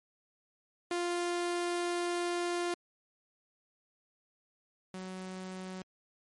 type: tone pair in turn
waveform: sawtooth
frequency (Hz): 349.2 / 186.43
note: F4 / F#3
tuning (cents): 0 / +13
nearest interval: major seventh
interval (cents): 1087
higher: first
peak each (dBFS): -27 / -36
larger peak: first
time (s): 0.91-2.74 / 4.94-5.82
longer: first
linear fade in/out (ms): 2
effects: MP3 48 kbps